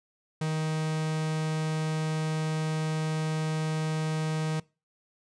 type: tone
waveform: 45% pulse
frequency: 156.9 Hz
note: D#3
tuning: 15 cents sharp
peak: -27 dBFS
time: 0.41-4.6 s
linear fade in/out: 5 ms
effects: noise-tail reverb RT60 0.3 s tail -23 dB re dry + resampled to 22050 Hz